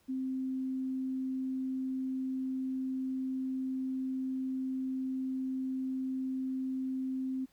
sine tone, 261.6 Hz, C4, in tune, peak -32 dBFS, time 0.08-7.46 s, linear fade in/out 20 ms, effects pink hiss -69 dBFS RMS until 7.52 s

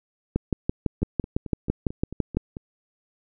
two click trains, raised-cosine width 3 ms, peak -9 / -21 dBFS, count 13 / 8, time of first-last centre 0.36-2.37 / 1.02-2.569 s, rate 5.97 / 4.52 Hz, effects none

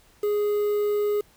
triangle tone with quantisation, 415.3 Hz, G#4, in tune, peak -19 dBFS, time 0.23-1.21 s, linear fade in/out 5 ms, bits 7, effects pink hiss -58 dBFS RMS until 1.36 s

